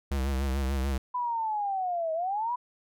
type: tone with vibrato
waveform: square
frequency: 67.4 Hz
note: C#2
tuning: 48 cents flat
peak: -27 dBFS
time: 0.11-0.98 s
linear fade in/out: 5 ms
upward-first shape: sine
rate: 6.8 Hz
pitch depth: 69 cents each way
type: linear two-way sweep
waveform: sine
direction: down then up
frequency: 1000 to 630 to 1000 Hz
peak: -27 dBFS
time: 1.14-2.56 s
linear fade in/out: 10 ms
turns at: 2.13 s
effects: none